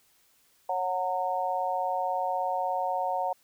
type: harmonic tone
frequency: 183.5 Hz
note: F#3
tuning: 14 cents flat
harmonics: 3 / 4 / 5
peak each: -33 / -29 / -31 dBFS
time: 0.69-3.33 s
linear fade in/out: 5 ms
effects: white hiss -65 dBFS RMS until 3.43 s